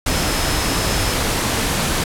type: tone in noise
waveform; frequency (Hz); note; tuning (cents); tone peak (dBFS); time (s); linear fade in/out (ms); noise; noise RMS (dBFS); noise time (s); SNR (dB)
sine; 5190; E8; -28; -30; 0.09-1.14; 5; pink; -19; 0.06-2.04; -14
effects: low-pass 12000 Hz 12 dB/octave